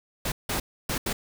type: noise bursts at uneven times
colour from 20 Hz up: pink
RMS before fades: -28 dBFS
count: 4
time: 0.25-0.32 / 0.49-0.6 / 0.89-0.98 / 1.06-1.13 s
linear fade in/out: 5 ms
effects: none